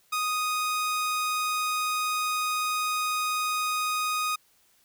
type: tone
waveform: sawtooth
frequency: 1244.5 Hz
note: D#6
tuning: in tune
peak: -22 dBFS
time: 0.12-4.36 s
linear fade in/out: 10 ms
effects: white hiss -64 dBFS RMS until 4.84 s